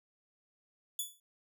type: tone with exponential decay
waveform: 5% pulse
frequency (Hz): 3440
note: A7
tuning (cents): -40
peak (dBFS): -23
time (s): 0.99-1.2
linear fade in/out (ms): 2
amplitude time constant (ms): 44
effects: none